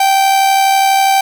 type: tone with amplitude modulation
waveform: 45% pulse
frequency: 779 Hz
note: G5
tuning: 11 cents flat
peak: -7 dBFS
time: 0-1.21 s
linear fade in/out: 5 ms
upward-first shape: sine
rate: 72.2 Hz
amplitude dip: 35%
effects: none